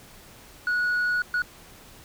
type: tone bursts at uneven times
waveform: sine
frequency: 1461 Hz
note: F#6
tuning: 22 cents flat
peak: -19 dBFS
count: 2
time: 0.67-1.22 / 1.34-1.42 s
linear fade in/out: 2 ms
effects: tanh soft clip ceiling -21 dBFS + pink hiss -49 dBFS RMS until 2.04 s